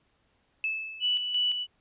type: tone with exponential decay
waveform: sine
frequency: 2616 Hz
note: E7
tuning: 14 cents flat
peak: -25 dBFS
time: 0.64-1.52 s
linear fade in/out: 1 ms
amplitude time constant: 190 ms
type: tone with tremolo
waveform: sine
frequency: 2960 Hz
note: F#7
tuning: in tune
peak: -23 dBFS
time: 1-1.67 s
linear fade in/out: 50 ms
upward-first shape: square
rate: 2.9 Hz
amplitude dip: 50%
effects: pink hiss -70 dBFS RMS until 1.8 s + resampled to 8000 Hz